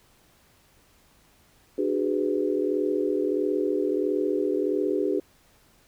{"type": "chord", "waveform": "sine", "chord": "G# half-diminished seventh", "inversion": "second", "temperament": "just", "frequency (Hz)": [299, 373.8, 415.3, 498.4], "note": ["D4", "F#4", "G#4", "B4"], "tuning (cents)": [31, 18, 0, 16], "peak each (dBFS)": [-28, -27, -27, -31], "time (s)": [1.78, 5.2], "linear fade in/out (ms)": 5, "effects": ["pink hiss -60 dBFS RMS until 5.87 s"]}